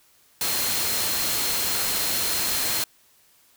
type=tone in noise; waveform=sine; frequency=4199 Hz; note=C8; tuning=5 cents sharp; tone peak=-32 dBFS; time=0.41-2.84 s; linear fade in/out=2 ms; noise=white; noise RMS=-25 dBFS; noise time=0.41-2.84 s; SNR=-10 dB; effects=white hiss -59 dBFS RMS until 3.56 s